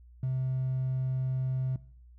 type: tone with hard clipping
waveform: triangle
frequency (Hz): 130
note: C3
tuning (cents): -11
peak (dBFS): -28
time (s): 0.23-1.76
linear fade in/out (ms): 2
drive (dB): 4
effects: noise-tail reverb RT60 0.6 s tail -20 dB re dry + added 60 Hz sine -51 dBFS peak until 2.18 s